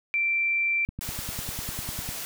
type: tone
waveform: sine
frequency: 2349 Hz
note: D7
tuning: in tune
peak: -22 dBFS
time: 0.14-0.85 s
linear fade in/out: 0 ms
type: click train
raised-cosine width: 5 ms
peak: -22 dBFS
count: 13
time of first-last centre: 0.89-2.09 s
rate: 10 Hz
type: noise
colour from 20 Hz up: white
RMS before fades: -35 dBFS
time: 1.01-2.25 s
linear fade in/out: 0 ms
effects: none